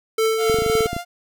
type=tone with tremolo; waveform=square; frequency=443.5 Hz; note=A4; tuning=14 cents sharp; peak=-16 dBFS; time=0.18-0.87 s; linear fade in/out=5 ms; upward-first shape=triangle; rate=3.8 Hz; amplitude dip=45%
type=tone with vibrato; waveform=sawtooth; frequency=698.5 Hz; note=F5; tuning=in tune; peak=-24 dBFS; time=0.37-1.05 s; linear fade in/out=50 ms; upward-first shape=triangle; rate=6.3 Hz; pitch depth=21 cents each way
type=clicks; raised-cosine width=3 ms; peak=-14 dBFS; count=11; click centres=0.498 / 0.544 / 0.587 / 0.621 / 0.663 / 0.699 / 0.753 / 0.807 / 0.859 / 0.931 / 0.965 s
effects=none